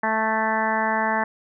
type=harmonic tone; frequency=220 Hz; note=A3; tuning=in tune; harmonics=1 / 2 / 3 / 4 / 5 / 6 / 7 / 8 / 9; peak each=-29 / -34 / -28 / -24 / -29 / -36 / -31 / -27 / -33 dBFS; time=0.03-1.24 s; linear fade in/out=5 ms; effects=none